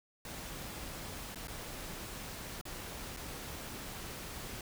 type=noise with dropouts; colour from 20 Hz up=pink; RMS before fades=-44 dBFS; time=0.25-4.61 s; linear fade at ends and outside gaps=2 ms; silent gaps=1.347-1.357 / 1.473-1.481 / 2.613-2.653 / 3.165-3.17 s; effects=none